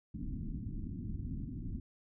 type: low-pass noise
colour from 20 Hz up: pink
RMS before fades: -40 dBFS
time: 0.14-1.8 s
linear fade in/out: 5 ms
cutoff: 290 Hz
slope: 48 dB/octave
effects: none